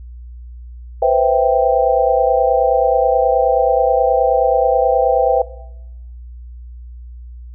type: chord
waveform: sine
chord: C major seventh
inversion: third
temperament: equal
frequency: 493.9 / 523.3 / 659.3 / 784 Hz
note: B4 / C5 / E5 / G5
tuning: 0 / 0 / 0 / 0 cents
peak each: -16 dBFS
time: 1.02-5.42 s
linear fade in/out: 5 ms
effects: noise-tail reverb RT60 0.9 s tail -19 dB re dry + added 60 Hz sine -31 dBFS peak until 7.54 s